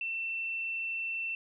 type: tone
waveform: sine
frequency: 2687 Hz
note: E7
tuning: 33 cents sharp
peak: -32 dBFS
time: 0.01-1.35 s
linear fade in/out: 2 ms
effects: none